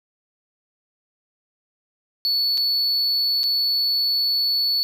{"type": "tone with dropouts", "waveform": "triangle", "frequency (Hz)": 4435, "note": "C#8", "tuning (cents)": 0, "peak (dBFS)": -17, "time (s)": [2.25, 4.83], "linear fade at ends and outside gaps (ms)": 0, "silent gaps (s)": [[2.574, 2.578], [3.433, 3.439]], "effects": []}